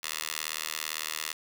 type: tone with high-pass filter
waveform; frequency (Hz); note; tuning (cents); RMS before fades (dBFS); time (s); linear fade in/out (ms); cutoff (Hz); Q
10% pulse; 77.78; D#2; 0; -35; 0.03-1.33; 5; 2200; 0.63
effects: none